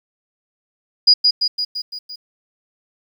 sine tone with echo, 4900 Hz, D#8, 27 cents flat, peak -6 dBFS, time 1.07-1.14 s, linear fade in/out 10 ms, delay 170 ms, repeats 6, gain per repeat -4 dB, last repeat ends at 2.16 s, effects 8-bit

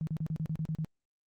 sine tone bursts, 157.8 Hz, D#3, 25 cents sharp, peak -30 dBFS, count 9, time 0.01-0.847 s, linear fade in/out 0 ms, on 61 ms, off 36 ms, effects Opus 32 kbps

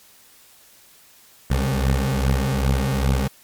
20% pulse beating tone pair, 65.41 / 67.91 Hz, C2 / C#2, 0 / -35 cents, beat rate 2.5 Hz, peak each -16 dBFS, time 1.5-3.28 s, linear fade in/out 10 ms, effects white hiss -51 dBFS RMS until 3.43 s + MP3 96 kbps

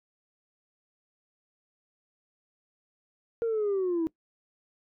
sine linear sweep, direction down, 468.5 to 317.5 Hz, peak -23 dBFS, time 3.42-4.07 s, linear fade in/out 0 ms, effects noise-tail reverb RT60 0.1 s tail -22 dB re dry + tanh soft clip ceiling -23 dBFS

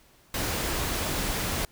pink noise, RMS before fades -29 dBFS, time 0.34-1.65 s, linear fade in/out 2 ms, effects pink hiss -59 dBFS RMS until 1.71 s

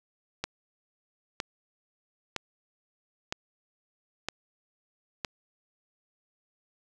click train, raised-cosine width 0.2 ms, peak -13 dBFS, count 6, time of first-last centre 0.44-5.248 s, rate 1.04 Hz, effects none

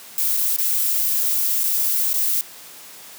violet noise with dropouts, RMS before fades -20 dBFS, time 0.18-2.41 s, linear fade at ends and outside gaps 0 ms, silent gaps 0.368-0.372 / 0.563-0.585 / 1.634-1.639 / 2.131-2.141 s, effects white hiss -41 dBFS RMS until 3.18 s + high-pass 150 Hz 12 dB/octave

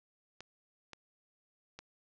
clicks, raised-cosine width 0.2 ms, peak -29 dBFS, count 3, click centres 0.406 / 0.933 / 1.79 s, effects resampled to 16000 Hz + 11-bit

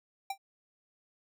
square tone with exponential decay, 784 Hz, G5, in tune, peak -30 dBFS, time 0.3-0.38 s, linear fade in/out 5 ms, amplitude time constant 16 ms, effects none

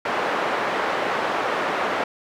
pink band-pass noise, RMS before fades -24 dBFS, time 0.05-2.04 s, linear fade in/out 5 ms, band 500 to 1700 Hz, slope 12 dB/octave, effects none

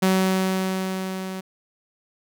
sawtooth tone with level ramp, 188.5 Hz, F#3, 32 cents sharp, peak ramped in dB -12 to -26 dBFS, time 0.02-1.41 s, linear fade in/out 10 ms, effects none

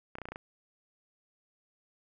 clicks, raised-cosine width 0.5 ms, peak -25 dBFS, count 7, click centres 0.154 / 0.185 / 0.217 / 0.255 / 0.287 / 0.32 / 0.359 s, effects none

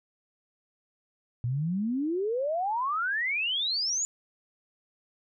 sine exponential sweep, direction up, 115.4 to 7050 Hz, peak -26 dBFS, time 1.44-4.05 s, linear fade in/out 0 ms, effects none

